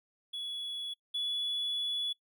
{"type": "tone pair in turn", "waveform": "triangle", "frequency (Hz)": [3386, 3413], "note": ["G#7", "G#7"], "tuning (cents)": [33, 47], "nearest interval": "unison", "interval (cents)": 14, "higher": "second", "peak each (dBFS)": [-34, -29], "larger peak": "second", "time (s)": [[0.33, 0.94], [1.14, 2.13]], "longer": "second", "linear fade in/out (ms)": 10, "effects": ["noise-tail reverb RT60 0.1 s tail -24 dB re dry", "tanh soft clip ceiling -26 dBFS"]}